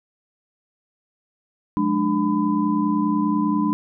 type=tone cluster; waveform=sine; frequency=182 / 212.1 / 296.8 / 1005 Hz; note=F#3 / G#3 / D4 / B5; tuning=-28 / +37 / +18 / +30 cents; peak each=-27 / -22 / -21 / -26 dBFS; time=1.77-3.73 s; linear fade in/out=0 ms; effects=none